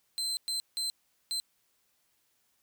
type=tone bursts at uneven times; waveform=35% pulse; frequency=4091 Hz; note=C8; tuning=40 cents flat; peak=-29 dBFS; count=4; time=0.18-0.37 / 0.48-0.6 / 0.77-0.9 / 1.31-1.4 s; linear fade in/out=0 ms; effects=white hiss -73 dBFS RMS until 2.62 s